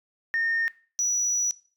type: tone pair in turn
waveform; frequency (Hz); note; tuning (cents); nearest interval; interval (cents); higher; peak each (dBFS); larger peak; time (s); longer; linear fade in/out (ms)
sine; 1829 / 5878; A#6 / F#8; -33 / -12; octave + minor sixth; 2021; second; -21; neither; 0.34-0.68 / 0.99-1.51; second; 0
effects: noise-tail reverb RT60 0.4 s tail -19 dB re dry + tanh soft clip ceiling -19 dBFS